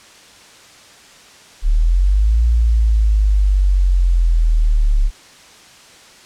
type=linear two-way sweep; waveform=sine; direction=up then down; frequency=34.65 to 58.27 to 34.65 Hz; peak=-10 dBFS; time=1.62-5.11 s; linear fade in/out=50 ms; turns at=2.45 s; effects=white hiss -43 dBFS RMS until 6.25 s + low-pass 7000 Hz 12 dB/octave